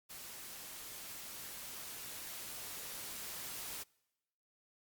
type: noise with level ramp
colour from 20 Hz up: white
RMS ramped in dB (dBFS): -49 to -44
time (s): 0.09-3.84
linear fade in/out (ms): 20
effects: noise-tail reverb RT60 1.0 s tail -26 dB re dry + Opus 48 kbps